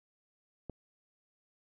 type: click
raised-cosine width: 2 ms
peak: -27 dBFS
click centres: 0.697 s
effects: none